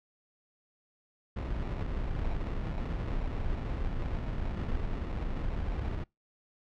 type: noise with sample-and-hold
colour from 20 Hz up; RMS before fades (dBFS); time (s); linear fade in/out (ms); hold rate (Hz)
brown; -33; 1.36-6.04; 5; 1575
effects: noise-tail reverb RT60 0.2 s tail -25 dB re dry + low-pass 3000 Hz 12 dB/octave